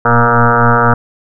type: tone with frequency modulation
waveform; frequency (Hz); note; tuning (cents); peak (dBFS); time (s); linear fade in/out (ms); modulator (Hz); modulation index
sine; 710; F5; +28; -6; 0.05-0.94; 5; 118; 6.5
effects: none